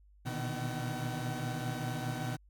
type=tone cluster; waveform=30% pulse; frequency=119 / 123.9 / 150.9 / 158.5 / 760 Hz; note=A#2 / B2 / D3 / D#3 / F#5; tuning=+36 / +6 / +47 / +32 / +46 cents; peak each=-40 / -35 / -40 / -40 / -40 dBFS; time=0.25-2.37 s; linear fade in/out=20 ms; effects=added 50 Hz sine -58 dBFS peak until 2.49 s